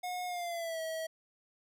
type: tone with pitch glide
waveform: square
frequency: 723 to 644.1 Hz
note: F#5 to E5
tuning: -40 to -40 cents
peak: -36 dBFS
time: 0.03-1.07 s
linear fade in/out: 10 ms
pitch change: -200 cents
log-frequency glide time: 0.26-0.81 s
effects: none